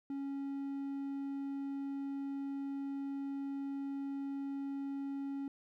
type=tone; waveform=triangle; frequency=276.8 Hz; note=C#4; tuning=2 cents flat; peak=-35 dBFS; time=0.1-5.48 s; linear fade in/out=2 ms; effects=none